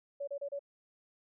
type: tone bursts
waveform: sine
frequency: 565 Hz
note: C#5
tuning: 33 cents sharp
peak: -35 dBFS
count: 4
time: 0.2-0.593 s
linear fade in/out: 10 ms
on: 75 ms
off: 31 ms
effects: none